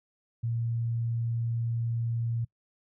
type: tone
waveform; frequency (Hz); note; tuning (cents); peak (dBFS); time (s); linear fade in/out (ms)
sine; 116.3; A#2; -4; -27; 0.43-2.45; 10
effects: noise-tail reverb RT60 0.1 s tail -24 dB re dry